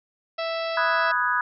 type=harmonic tone; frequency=659.3 Hz; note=E5; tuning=in tune; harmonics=1 / 2 / 3 / 4 / 5 / 6 / 7 / 8; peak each=-27 / -33 / -37 / -37 / -40 / -40 / -41 / -42 dBFS; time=0.38-1.12 s; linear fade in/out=10 ms
type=chord; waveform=sine; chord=G# minor seventh; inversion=first; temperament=equal; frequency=987.8 / 1244.5 / 1480 / 1661.2 Hz; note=B5 / D#6 / F#6 / G#6; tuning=0 / 0 / 0 / 0 cents; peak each=-26 dBFS; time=0.77-1.41 s; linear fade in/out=2 ms
effects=none